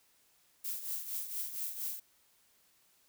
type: noise with tremolo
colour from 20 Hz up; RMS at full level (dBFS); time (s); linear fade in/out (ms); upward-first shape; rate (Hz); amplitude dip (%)
violet; -36; 0.64-2; 10; triangle; 4.3; 70
effects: white hiss -69 dBFS RMS until 3.08 s